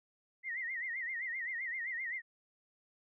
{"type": "tone with vibrato", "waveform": "sine", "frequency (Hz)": 1975.5, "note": "B6", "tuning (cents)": 0, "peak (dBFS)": -36, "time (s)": [0.43, 2.22], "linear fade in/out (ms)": 50, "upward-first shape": "sine", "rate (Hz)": 7.7, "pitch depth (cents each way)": 130, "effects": []}